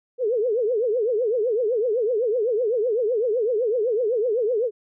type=tone with vibrato; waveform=sine; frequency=460 Hz; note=A#4; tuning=23 cents flat; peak=-19 dBFS; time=0.18-4.71 s; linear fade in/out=50 ms; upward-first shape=triangle; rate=7.9 Hz; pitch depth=240 cents each way; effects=none